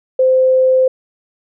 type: tone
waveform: sine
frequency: 518 Hz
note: C5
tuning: 17 cents flat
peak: -8 dBFS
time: 0.19-0.88 s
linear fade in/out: 5 ms
effects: none